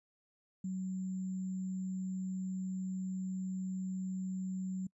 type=tone with sample-and-hold; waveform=sine; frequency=186.9 Hz; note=F#3; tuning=18 cents sharp; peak=-35 dBFS; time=0.64-4.87 s; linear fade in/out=5 ms; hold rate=7350 Hz; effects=noise-tail reverb RT60 0.1 s tail -26 dB re dry + resampled to 24000 Hz